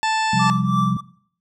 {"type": "harmonic tone", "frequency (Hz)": 880, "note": "A5", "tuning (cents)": 0, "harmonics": [1, 2, 3, 4, 5, 6, 8, 9], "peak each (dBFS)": [-19, -25, -29, -31, -33, -35, -37, -38], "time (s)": [0.03, 0.5], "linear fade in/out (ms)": 0}
{"type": "chord", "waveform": "sine", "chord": "C suspended fourth", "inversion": "none", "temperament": "just", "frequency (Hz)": [130.81, 174.42, 196.22], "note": ["C3", "F3", "G3"], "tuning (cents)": [0, -2, 2], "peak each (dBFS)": -22, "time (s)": [0.33, 0.97], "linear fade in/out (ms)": 5}
{"type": "tone with tremolo", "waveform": "triangle", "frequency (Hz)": 1167, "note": "D6", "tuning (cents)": -11, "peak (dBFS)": -16, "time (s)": [0.39, 1.01], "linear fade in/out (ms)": 10, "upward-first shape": "triangle", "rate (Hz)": 3.1, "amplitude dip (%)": 90}
{"effects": ["noise-tail reverb RT60 0.6 s tail -19 dB re dry"]}